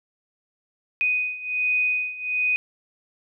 sine beating tone pair, 2492 / 2493.3 Hz, D#7 / D#7, +2 / +3 cents, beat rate 1.3 Hz, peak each -26 / -23 dBFS, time 1.01-2.56 s, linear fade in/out 0 ms, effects none

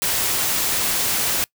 white noise, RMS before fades -21 dBFS, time 0.02-1.44 s, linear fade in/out 0 ms, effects noise-tail reverb RT60 0.1 s tail -24 dB re dry

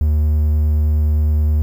triangle tone, 75.8 Hz, D#2, 45 cents flat, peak -10 dBFS, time 0.01-1.62 s, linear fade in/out 0 ms, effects 8-bit

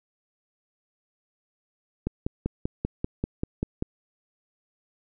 click train, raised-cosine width 3 ms, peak -13 dBFS, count 10, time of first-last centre 2.07-3.824 s, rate 5.13 Hz, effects none

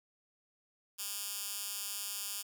10% pulse tone with high-pass filter, 202.5 Hz, G#3, 43 cents flat, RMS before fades -40 dBFS, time 0.98-2.43 s, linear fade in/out 20 ms, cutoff 5500 Hz, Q 0.52, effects none

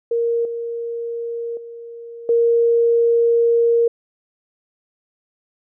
sine tone with level steps, 466.8 Hz, A#4, 2 cents sharp, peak -16 / -23 / -32 / -12 dBFS, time 0.11-3.88 s, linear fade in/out 5 ms, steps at 0.45 / 1.57 / 2.29 s, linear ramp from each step 2 ms, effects none

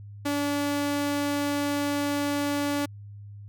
sawtooth tone, 287.6 Hz, D4, 36 cents flat, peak -21 dBFS, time 0.25-2.86 s, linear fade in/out 10 ms, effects added 102 Hz sine -40 dBFS peak until 3.48 s

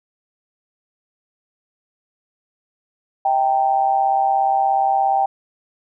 sine tone with amplitude modulation, 784 Hz, G5, in tune, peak -11 dBFS, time 3.25-5.26 s, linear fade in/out 5 ms, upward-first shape sine, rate 137 Hz, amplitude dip 70%, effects none

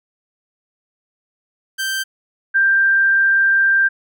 sawtooth / sine tone pair in turn, 1564 / 1581.3 Hz, G6 / G6, -4 / +15 cents, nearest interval unison, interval 19 cents, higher second, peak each -16 / -11 dBFS, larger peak second, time 1.78-2.04 / 2.54-3.89 s, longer second, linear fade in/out 20 ms, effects none

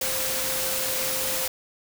sine tone in noise, 523.3 Hz, C5, in tune, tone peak -34 dBFS, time 0.01-1.48 s, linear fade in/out 5 ms, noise white, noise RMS -27 dBFS, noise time 0.01-1.48 s, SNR -10 dB, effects none

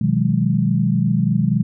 sine tone cluster, 125.3 / 157.9 / 182.3 / 206.1 Hz, B2 / D#3 / F#3 / G#3, +25 / +26 / -25 / -13 cents, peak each -20 dBFS, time 0.01-1.63 s, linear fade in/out 5 ms, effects none

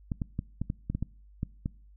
clicks, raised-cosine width 5 ms, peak -18 dBFS, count 10, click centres 0.118 / 0.218 / 0.391 / 0.616 / 0.701 / 0.9 / 0.95 / 1.026 / 1.431 / 1.659 s, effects noise-tail reverb RT60 0.5 s tail -24 dB re dry + added 50 Hz sine -52 dBFS peak until 1.96 s

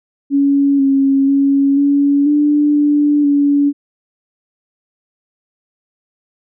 sine tone with pitch steps, 280.2 / 273 / 277.3 / 283.2 / 294.6 / 293 / 285.6 Hz, C#4 / C#4 / C#4 / C#4 / D4 / D4 / D4, +19 / -26 / +1 / +37 / +6 / -4 / -48 cents, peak -9 dBFS, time 0.3-3.73 s, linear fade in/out 50 ms, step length 490 ms, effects none

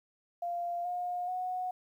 sine tone with pitch steps, 695 / 714.1 / 733.8 Hz, F5 / F5 / F#5, -9 / +38 / -15 cents, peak -32 dBFS, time 0.42-1.71 s, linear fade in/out 5 ms, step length 430 ms, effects 11-bit

